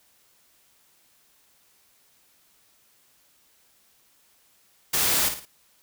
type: noise with echo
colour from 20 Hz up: white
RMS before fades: -23 dBFS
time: 4.93-5.29 s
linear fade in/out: 10 ms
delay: 55 ms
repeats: 3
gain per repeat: -8 dB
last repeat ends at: 5.455 s
effects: white hiss -62 dBFS RMS until 5.82 s